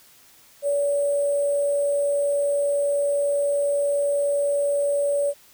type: tone with sample-and-hold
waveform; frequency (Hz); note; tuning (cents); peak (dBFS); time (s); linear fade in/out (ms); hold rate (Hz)
sine; 570; C#5; +48; -19; 0.62-5.34; 50; 8820
effects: white hiss -53 dBFS RMS until 5.53 s